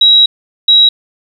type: tone pair in turn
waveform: sine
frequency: 3857 / 3857 Hz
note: B7 / B7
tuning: -42 / -42 cents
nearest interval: unison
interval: 0 cents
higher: neither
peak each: -3 dBFS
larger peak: neither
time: 0.01-0.26 / 0.68-0.89 s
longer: first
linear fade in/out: 5 ms
effects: 7-bit